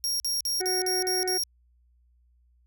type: tone bursts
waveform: sawtooth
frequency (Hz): 5588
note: F8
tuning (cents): 0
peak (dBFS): -23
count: 7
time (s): 0.04-1.436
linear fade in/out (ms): 0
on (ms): 160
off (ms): 46
type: harmonic tone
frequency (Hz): 370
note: F#4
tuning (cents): 0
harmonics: 1 / 2 / 4 / 5 / 6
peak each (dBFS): -29 / -35 / -41 / -43 / -45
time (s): 0.6-1.38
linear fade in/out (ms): 10
effects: added 60 Hz sine -60 dBFS peak until 2.66 s